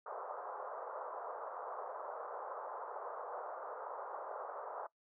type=band-pass noise; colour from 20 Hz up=pink; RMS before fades=-45 dBFS; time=0.06-4.87 s; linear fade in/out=5 ms; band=470 to 1300 Hz; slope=48 dB/octave; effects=noise-tail reverb RT60 0.1 s tail -19 dB re dry